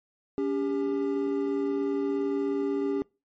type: tone pair together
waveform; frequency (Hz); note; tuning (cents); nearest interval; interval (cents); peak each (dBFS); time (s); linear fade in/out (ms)
triangle; 281.8 / 398.5; C#4 / G4; +29 / +28; tritone; 599; -26; 0.38-3.02; 0
effects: noise-tail reverb RT60 0.3 s tail -26 dB re dry + MP3 32 kbps